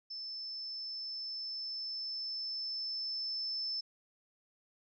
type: tone with level ramp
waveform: sine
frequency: 5274 Hz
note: E8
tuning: in tune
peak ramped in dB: -40 to -34 dBFS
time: 0.1-3.81 s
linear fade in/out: 10 ms
effects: none